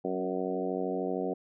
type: harmonic tone with a mistuned harmonic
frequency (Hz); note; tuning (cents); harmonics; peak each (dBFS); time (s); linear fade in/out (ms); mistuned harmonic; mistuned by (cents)
93; F#2; +9; 2 / 3 / 4 / 5 / 6 / 7 / 8; -38 / -36 / -35 / -35 / -40 / -39 / -40; 0.04-1.34; 10; 3; -17
effects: none